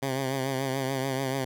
10% pulse tone with vibrato, 133.5 Hz, C3, 35 cents sharp, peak -19 dBFS, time 0.02-1.45 s, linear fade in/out 10 ms, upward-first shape triangle, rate 6.9 Hz, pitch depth 63 cents each way, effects none

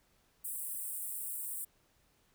pink high-pass noise, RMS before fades -40 dBFS, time 0.44-1.65 s, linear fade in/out 10 ms, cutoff 8100 Hz, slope 96 dB/octave, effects pink hiss -71 dBFS RMS until 2.34 s

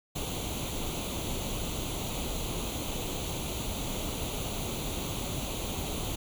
pink noise with comb filter, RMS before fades -34 dBFS, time 0.15-6.16 s, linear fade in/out 10 ms, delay 0.29 ms, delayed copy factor +0.75, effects none

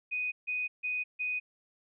sine tone bursts, 2491 Hz, D#7, 1 cent sharp, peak -30 dBFS, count 4, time 0.11-1.4 s, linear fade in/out 20 ms, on 210 ms, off 150 ms, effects none

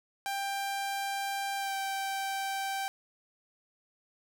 sawtooth tone with pitch glide, 791 to 780.6 Hz, G5 to G5, +15 to -8 cents, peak -28 dBFS, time 0.26-2.88 s, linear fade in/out 0 ms, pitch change -23 cents, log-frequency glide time 1.57-1.75 s, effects none

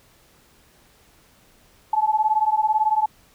sine beating tone pair, 854 / 872 Hz, G#5 / A5, +48 / -16 cents, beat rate 18 Hz, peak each -20 dBFS, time 1.93-3.06 s, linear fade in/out 5 ms, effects pink hiss -56 dBFS RMS until 3.34 s

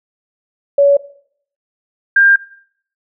sine tone pair in turn, 565 / 1598.1 Hz, C#5 / G6, +33 / +33 cents, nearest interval octave + tritone, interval 1800 cents, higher second, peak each -6 dBFS, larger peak neither, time 0.78-0.97 / 2.16-2.36 s, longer second, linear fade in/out 5 ms, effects noise-tail reverb RT60 0.6 s tail -18 dB re dry

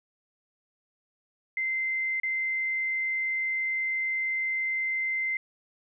sine tone with dropouts, 2077 Hz, C7, 13 cents flat, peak -26 dBFS, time 1.57-5.37 s, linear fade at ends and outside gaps 2 ms, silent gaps 2.2-2.233 s, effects none

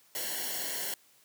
white noise with comb filter, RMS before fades -35 dBFS, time 0.15-0.94 s, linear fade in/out 2 ms, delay 0.81 ms, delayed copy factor -0.75, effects white hiss -63 dBFS RMS until 1.24 s + high-pass 100 Hz 12 dB/octave

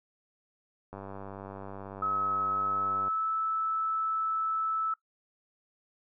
click train, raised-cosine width 1 ms, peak -28 dBFS, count 212, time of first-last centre 0.93-3.081 s, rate 98.1 Hz
sine tone with pitch glide, 1286 to 1310.7 Hz, E6 to E6, -43 to -10 cents, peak -27 dBFS, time 2.02-4.94 s, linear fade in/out 5 ms, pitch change +33 cents, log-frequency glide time 2.49-3.32 s
effects noise-tail reverb RT60 0.1 s tail -19 dB re dry

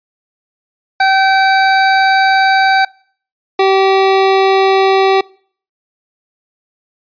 25% pulse tone pair in turn, 771 / 385.5 Hz, G5 / G4, -29 / -29 cents, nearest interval octave, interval 1200 cents, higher first, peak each -4 dBFS, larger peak neither, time 1-2.85 / 3.59-5.21 s, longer first, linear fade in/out 5 ms, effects noise-tail reverb RT60 0.5 s tail -24 dB re dry + resampled to 11025 Hz

